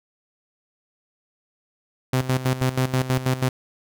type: tone with tremolo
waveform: sawtooth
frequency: 129.2 Hz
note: C3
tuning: 21 cents flat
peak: -14 dBFS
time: 2.13-3.49 s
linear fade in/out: 5 ms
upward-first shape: square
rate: 6.2 Hz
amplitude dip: 75%
effects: none